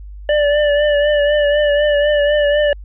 square tone with vibrato, 587.3 Hz, D5, in tune, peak -12 dBFS, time 0.29-2.73 s, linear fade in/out 2 ms, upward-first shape triangle, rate 4 Hz, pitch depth 38 cents each way, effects added 50 Hz sine -30 dBFS peak until 2.84 s + resampled to 8000 Hz

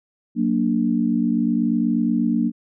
sine chord, Gb augmented, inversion none, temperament equal, 185 / 233.1 / 293.7 Hz, Gb3 / Bb3 / D4, 0 / 0 / 0 cents, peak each -24 / -19 / -23 dBFS, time 0.35-2.52 s, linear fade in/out 50 ms, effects none

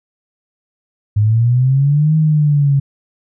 sine linear two-way sweep, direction up then down, 102.3 to 157.9 to 137.6 Hz, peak -9 dBFS, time 1.16-2.8 s, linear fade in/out 10 ms, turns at 2.16 s, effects none

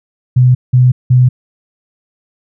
sine tone bursts, 126 Hz, B2, 35 cents sharp, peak -4 dBFS, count 3, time 0.36-1.29 s, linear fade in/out 10 ms, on 190 ms, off 180 ms, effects none

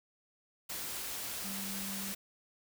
sine tone in noise, 196 Hz, G3, in tune, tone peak -42 dBFS, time 1.44-2.13 s, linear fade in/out 10 ms, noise white, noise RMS -40 dBFS, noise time 0.69-2.15 s, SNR -5 dB, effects none

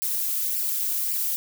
violet noise with flanger, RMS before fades -26 dBFS, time 0.02-1.36 s, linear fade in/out 0 ms, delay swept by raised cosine 0.39 to 3.89 ms, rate 1.8 Hz, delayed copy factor +0.6, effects none

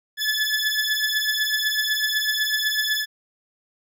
20% pulse beating tone pair, 1722 / 1730 Hz, A6 / A6, -38 / -30 cents, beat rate 8 Hz, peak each -19 dBFS, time 0.17-3.06 s, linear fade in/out 50 ms, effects none

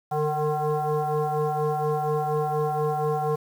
sine tone with frequency modulation, 153.6 Hz, D#3, 22 cents flat, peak -22 dBFS, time 0.11-3.36 s, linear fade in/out 10 ms, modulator 303 Hz, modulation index 2.7, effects 8-bit

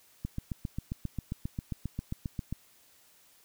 click train, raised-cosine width 5 ms, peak -21 dBFS, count 18, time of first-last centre 0.25-2.526 s, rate 7.47 Hz, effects white hiss -62 dBFS RMS until 3.44 s

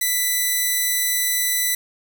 5% pulse tone, 1988 Hz, B6, 11 cents sharp, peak -8 dBFS, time 0.01-1.75 s, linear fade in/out 5 ms, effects none

